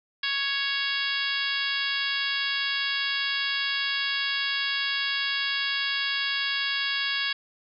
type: harmonic tone with a mistuned harmonic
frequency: 555 Hz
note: C#5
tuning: 2 cents sharp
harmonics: 2 / 3 / 4 / 5 / 6 / 7 / 8 / 9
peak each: -39 / -30 / -34 / -33 / -31 / -35 / -35 / -37 dBFS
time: 0.23-7.33 s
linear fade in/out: 5 ms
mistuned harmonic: 8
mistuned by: +31 cents
effects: none